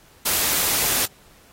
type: noise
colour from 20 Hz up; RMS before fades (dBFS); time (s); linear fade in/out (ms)
white; -21; 0.25-1.06; 10
effects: pink hiss -53 dBFS RMS until 1.52 s + AAC 48 kbps